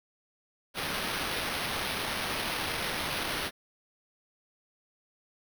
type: noise with sample-and-hold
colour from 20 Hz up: violet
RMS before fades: -33 dBFS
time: 0.74-3.51 s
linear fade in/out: 50 ms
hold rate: 7350 Hz
effects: none